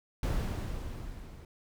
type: noise with level ramp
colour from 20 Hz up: brown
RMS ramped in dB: -29 to -48 dBFS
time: 0.23-1.45 s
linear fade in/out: 2 ms
effects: none